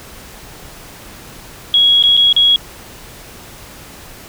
sine tone with dropouts, 3322 Hz, G#7, in tune, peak -7 dBFS, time 1.74-2.56 s, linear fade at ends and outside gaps 1 ms, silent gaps 2.026-2.037 / 2.168-2.174 / 2.327-2.364 s, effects pink hiss -36 dBFS RMS until 4.28 s

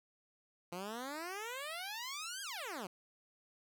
10% pulse exponential two-way sweep, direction up then down, 170 to 1649 to 170 Hz, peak -33 dBFS, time 0.72-2.87 s, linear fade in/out 5 ms, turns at 2.42 s, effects none

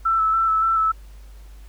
sine tone with vibrato, 1321 Hz, E6, 3 cents sharp, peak -16 dBFS, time 0.05-0.92 s, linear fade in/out 10 ms, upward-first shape square, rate 3.5 Hz, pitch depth 18 cents each way, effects added 50 Hz sine -39 dBFS peak until 1.68 s + pink hiss -55 dBFS RMS until 1.68 s

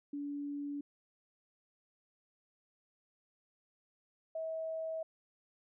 sine tone pair in turn, 287 / 644.3 Hz, D4 / E5, -40 / -40 cents, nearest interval octave + major second, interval 1400 cents, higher second, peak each -37 / -36 dBFS, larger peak second, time 0.13-0.81 / 4.35-5.03 s, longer neither, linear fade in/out 5 ms, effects none

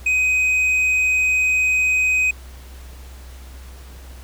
sine tone with tanh clipping, 2512 Hz, D#7, 16 cents sharp, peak -16 dBFS, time 0.06-2.31 s, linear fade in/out 5 ms, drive 5 dB, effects added 64 Hz sine -36 dBFS peak until 4.23 s + pink hiss -46 dBFS RMS until 4.23 s

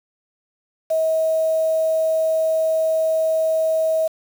sine tone with quantisation, 640 Hz, D#5, 49 cents sharp, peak -16 dBFS, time 0.9-4.08 s, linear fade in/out 10 ms, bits 6, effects none

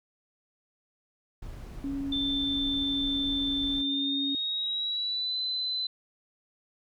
brown noise, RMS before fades -41 dBFS, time 1.42-3.82 s, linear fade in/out 5 ms
sine tone, 277.2 Hz, C#4, in tune, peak -30 dBFS, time 1.84-4.35 s, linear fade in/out 2 ms
sine tone with pitch glide, 3550 to 4031 Hz, A7 to B7, +15 to +35 cents, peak -28 dBFS, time 2.12-5.87 s, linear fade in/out 5 ms, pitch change +220 cents, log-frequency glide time 3.7-5.38 s
effects none

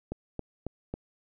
click train, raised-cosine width 2 ms, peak -20 dBFS, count 4, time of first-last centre 0.12-0.94 s, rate 3.66 Hz, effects none

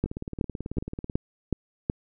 two click trains, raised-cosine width 3 ms, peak -11 / -20 dBFS, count 6 / 20, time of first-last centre 0.04-1.899 / 0.06-1.098 s, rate 2.69 / 18.3 Hz, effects none

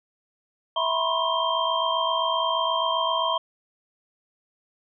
sine tone cluster, 656 / 963 / 1011 / 1078 / 3169 Hz, E5 / B5 / B5 / C#6 / G7, -9 / -44 / +40 / -49 / +18 cents, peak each -28 dBFS, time 0.76-3.38 s, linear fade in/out 5 ms, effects none

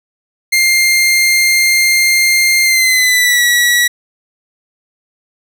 sawtooth tone with pitch glide, 2109 to 1934 Hz, C7 to B6, +13 to -37 cents, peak -5 dBFS, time 0.52-3.88 s, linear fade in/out 10 ms, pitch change -150 cents, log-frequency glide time 2.64-3.43 s, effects none

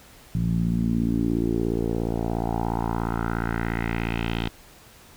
10% pulse tone with low-pass filter sweep, 57 Hz, A#1, 38 cents flat, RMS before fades -25 dBFS, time 0.35-4.49 s, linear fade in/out 0 ms, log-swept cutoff 150 to 3400 Hz, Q 3.2, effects pink hiss -50 dBFS RMS until 5.16 s

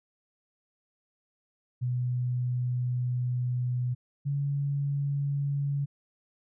sine tone pair in turn, 124.2 / 141.35 Hz, B2 / C#3, +10 / +34 cents, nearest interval major second, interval 224 cents, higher second, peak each -26 dBFS, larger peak neither, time 1.81-3.95 / 4.25-5.86 s, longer first, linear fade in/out 20 ms, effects none

